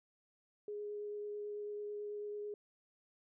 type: tone with vibrato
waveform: sine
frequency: 415.3 Hz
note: G#4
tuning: in tune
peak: -40 dBFS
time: 0.68-2.54 s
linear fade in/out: 2 ms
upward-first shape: triangle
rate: 9.1 Hz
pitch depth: 10 cents each way
effects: none